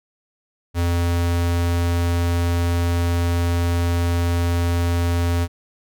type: tone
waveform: square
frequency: 86.1 Hz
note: F2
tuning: 24 cents flat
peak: -18 dBFS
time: 0.74-5.48 s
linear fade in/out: 50 ms
effects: none